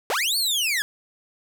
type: linear two-way sweep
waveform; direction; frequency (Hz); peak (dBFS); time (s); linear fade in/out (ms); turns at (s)
sawtooth; up then down; 349.2 to 4541 to 1616; -18; 0.1-0.82; 0; 0.37
effects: none